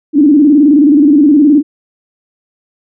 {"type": "tone with vibrato", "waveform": "sine", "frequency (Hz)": 292.3, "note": "D4", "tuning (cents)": -8, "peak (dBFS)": -3, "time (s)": [0.13, 1.63], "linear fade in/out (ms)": 50, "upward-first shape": "square", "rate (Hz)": 19, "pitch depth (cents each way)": 94, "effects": []}